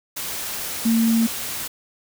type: tone in noise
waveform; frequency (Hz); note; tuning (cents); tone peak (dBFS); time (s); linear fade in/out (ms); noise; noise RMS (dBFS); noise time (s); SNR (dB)
sine; 227.8; A#3; -40; -15; 0.85-1.27; 10; white; -29; 0.16-1.68; +11
effects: none